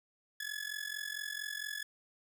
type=tone with amplitude modulation; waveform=sawtooth; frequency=1705 Hz; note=G#6; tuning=45 cents sharp; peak=-31 dBFS; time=0.4-1.83 s; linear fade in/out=5 ms; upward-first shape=sine; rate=44.4 Hz; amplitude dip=85%; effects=none